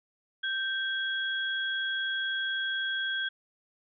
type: tone pair together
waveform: sine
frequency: 1568 / 3316 Hz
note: G6 / G#7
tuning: 0 / -3 cents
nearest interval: octave + minor second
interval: 1297 cents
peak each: -30 / -33 dBFS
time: 0.43-3.29 s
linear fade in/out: 10 ms
effects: none